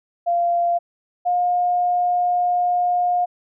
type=tone pair in turn; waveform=sine; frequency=692 / 712.7 Hz; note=F5 / F5; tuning=-16 / +35 cents; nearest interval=minor second; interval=51 cents; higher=second; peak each=-16 dBFS; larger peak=neither; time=0.26-0.79 / 1.25-3.26 s; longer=second; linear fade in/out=20 ms; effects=none